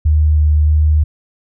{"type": "tone with vibrato", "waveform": "sine", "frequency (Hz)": 76.1, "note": "D#2", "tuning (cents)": -38, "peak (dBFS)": -8, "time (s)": [0.05, 1.04], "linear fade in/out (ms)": 10, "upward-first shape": "square", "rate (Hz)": 1.6, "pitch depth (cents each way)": 9, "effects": []}